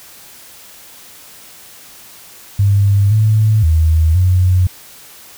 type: tone with pitch steps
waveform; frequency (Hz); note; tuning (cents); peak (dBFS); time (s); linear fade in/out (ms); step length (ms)
sine; 100.1 / 108.2 / 79.8 / 91.3; G2 / A2 / D#2 / F#2; +37 / -29 / +44 / -23; -8; 2.59-4.67; 5; 520
effects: white hiss -39 dBFS RMS until 5.37 s